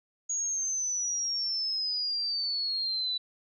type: exponential sweep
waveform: sine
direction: down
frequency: 6720 to 3951 Hz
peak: -28 dBFS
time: 0.29-3.18 s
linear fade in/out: 10 ms
effects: none